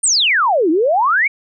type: exponential two-way sweep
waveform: sine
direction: down then up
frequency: 9240 to 301.3 to 2337 Hz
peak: -11 dBFS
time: 0.03-1.28 s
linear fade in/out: 10 ms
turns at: 0.7 s
effects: none